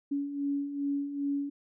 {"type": "beating tone pair", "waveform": "sine", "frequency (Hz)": [280.6, 283.1], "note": ["C#4", "C#4"], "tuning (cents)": [21, 37], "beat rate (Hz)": 2.5, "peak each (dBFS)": [-37, -30], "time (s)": [0.11, 1.5], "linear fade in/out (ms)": 10, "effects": []}